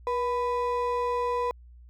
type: ring-modulated tone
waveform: triangle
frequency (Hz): 740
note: F#5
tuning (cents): 0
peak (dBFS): -20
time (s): 0.07-1.51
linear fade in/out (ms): 0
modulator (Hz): 257
effects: added 60 Hz sine -47 dBFS peak until 1.89 s